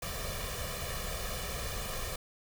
pink noise with comb filter, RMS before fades -37 dBFS, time 0.02-2.16 s, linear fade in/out 5 ms, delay 1.7 ms, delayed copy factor +0.8, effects none

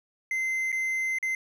triangle tone with dropouts, 2070 Hz, C7, 19 cents flat, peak -24 dBFS, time 0.31-1.35 s, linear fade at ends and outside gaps 2 ms, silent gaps 0.719-0.726 / 1.186-1.227 s, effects none

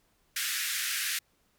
pink band-pass noise, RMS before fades -32 dBFS, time 0.36-1.19 s, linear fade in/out 5 ms, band 1500 to 16000 Hz, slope 48 dB/octave, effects pink hiss -70 dBFS RMS until 1.58 s

